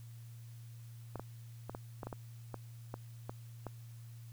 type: clicks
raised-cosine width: 1 ms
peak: -27 dBFS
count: 11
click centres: 1.157 / 1.196 / 1.696 / 1.749 / 2.032 / 2.07 / 2.128 / 2.543 / 2.941 / 3.295 / 3.667 s
effects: added 116 Hz sine -48 dBFS peak until 4.32 s + white hiss -65 dBFS RMS until 4.32 s